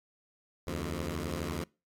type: beating tone pair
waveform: 10% pulse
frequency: 75 / 87 Hz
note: D2 / F2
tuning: +37 / -6 cents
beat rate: 12 Hz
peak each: -28 dBFS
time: 0.67-1.64 s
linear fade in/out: 5 ms
effects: noise-tail reverb RT60 0.3 s tail -25 dB re dry + AAC 48 kbps